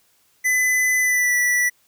square tone with pitch glide, 2009 to 1960.8 Hz, B6 to B6, +29 to -13 cents, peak -17 dBFS, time 0.44-1.7 s, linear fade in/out 20 ms, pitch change -42 cents, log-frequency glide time 1-1.35 s, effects white hiss -61 dBFS RMS until 1.87 s

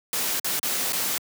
white noise with dropouts, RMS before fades -26 dBFS, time 0.13-1.18 s, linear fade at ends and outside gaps 1 ms, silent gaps 0.396-0.445 / 0.594-0.63 / 0.923-0.931 s, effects high-pass 150 Hz 12 dB/octave

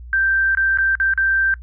sine tone with dropouts, 1568 Hz, G6, in tune, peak -14 dBFS, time 0.13-1.54 s, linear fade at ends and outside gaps 1 ms, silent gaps 0.55-0.572 / 0.774-0.785 / 0.953-1 / 1.137-1.176 s, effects noise-tail reverb RT60 0.1 s tail -23 dB re dry + added 60 Hz sine -33 dBFS peak until 1.62 s

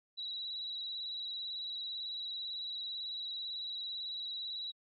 sine tone with vibrato, 3896 Hz, B7, 24 cents flat, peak -38 dBFS, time 0.17-4.72 s, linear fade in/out 20 ms, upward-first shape square, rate 18 Hz, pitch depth 25 cents each way, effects AAC 64 kbps

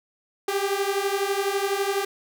sawtooth beating tone pair, 390.4 / 402.4 Hz, G4 / G4, -7 / +45 cents, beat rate 12 Hz, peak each -22 dBFS, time 0.48-2.05 s, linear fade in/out 5 ms, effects none

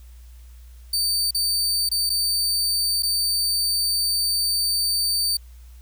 sawtooth tone with dropouts, 4595 Hz, D8, 39 cents flat, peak -17 dBFS, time 0.93-5.37 s, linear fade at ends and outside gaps 5 ms, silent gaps 1.309-1.346 / 1.891-1.914 / 2.095-2.1 / 3.024-3.031 s, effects added 60 Hz sine -41 dBFS peak until 5.81 s + white hiss -58 dBFS RMS until 5.81 s

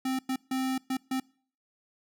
square tone bursts at uneven times, 261.6 Hz, C4, in tune, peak -28 dBFS, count 5, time 0.05-0.19 / 0.29-0.36 / 0.51-0.78 / 0.9-0.97 / 1.11-1.2 s, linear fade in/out 5 ms, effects noise-tail reverb RT60 0.5 s tail -25 dB re dry

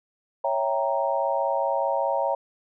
sine chord, C# diminished seventh, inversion none, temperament equal, 554.4 / 659.3 / 784 / 932.3 Hz, C#5 / E5 / G5 / Bb5, 0 / 0 / 0 / 0 cents, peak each -26 / -28 / -29 / -27 dBFS, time 0.44-2.35 s, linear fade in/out 5 ms, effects none

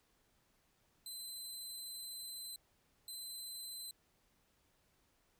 20% pulse tone bursts at uneven times, 4056 Hz, B7, 45 cents sharp, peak -39 dBFS, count 2, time 1.06-2.56 / 3.08-3.91 s, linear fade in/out 2 ms, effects pink hiss -75 dBFS RMS until 5.39 s

